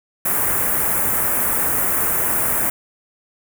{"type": "band-stop noise", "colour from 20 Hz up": "white", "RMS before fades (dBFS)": -19, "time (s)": [0.25, 2.7], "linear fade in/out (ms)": 5, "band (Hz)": [1900, 9400], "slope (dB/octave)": 24, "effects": []}